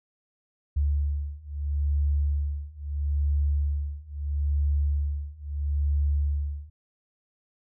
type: beating tone pair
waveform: sine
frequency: 71.9 / 72.66 Hz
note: D2 / D2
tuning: -36 / -18 cents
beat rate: 0.76 Hz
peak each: -27 / -26 dBFS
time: 0.76-6.7 s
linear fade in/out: 10 ms
effects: none